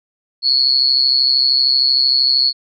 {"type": "tone with amplitude modulation", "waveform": "sine", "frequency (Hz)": 4377, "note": "C#8", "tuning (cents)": -23, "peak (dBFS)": -7, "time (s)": [0.42, 2.53], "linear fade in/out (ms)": 50, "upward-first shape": "sine", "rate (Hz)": 133, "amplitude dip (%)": 90, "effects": []}